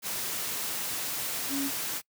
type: tone in noise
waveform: sine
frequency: 277.2 Hz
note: C#4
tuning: in tune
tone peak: -29 dBFS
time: 1.49-1.71 s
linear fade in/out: 50 ms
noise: white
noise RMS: -33 dBFS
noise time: 0.02-2.02 s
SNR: +1 dB
effects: noise-tail reverb RT60 0.1 s tail -24 dB re dry + high-pass 100 Hz 12 dB/octave